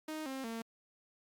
sawtooth tone with pitch steps, 311.1 / 266.2 / 227.7 Hz, D#4 / C4 / A#3, 0 / +30 / -40 cents, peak -35 dBFS, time 0.08-0.62 s, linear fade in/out 5 ms, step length 180 ms, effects Opus 48 kbps

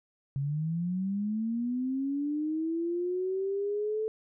sine linear sweep, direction up, 135 to 440 Hz, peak -28 dBFS, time 0.36-4.08 s, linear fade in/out 0 ms, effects none

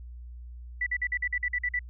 sine tone bursts, 1970 Hz, B6, 5 cents flat, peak -25 dBFS, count 10, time 0.81-1.792 s, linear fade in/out 5 ms, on 55 ms, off 48 ms, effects added 60 Hz sine -40 dBFS peak until 1.89 s

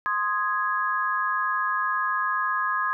sine chord, Ab major, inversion first, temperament equal, 1046.5 / 1244.5 / 1661.2 Hz, C6 / Eb6 / Ab6, 0 / 0 / 0 cents, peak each -27 dBFS, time 0.06-2.93 s, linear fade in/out 0 ms, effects none

